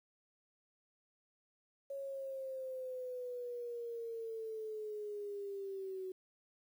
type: linear sweep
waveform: sine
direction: down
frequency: 554.4 to 372 Hz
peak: -40 dBFS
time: 1.9-6.12 s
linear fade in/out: 5 ms
effects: 11-bit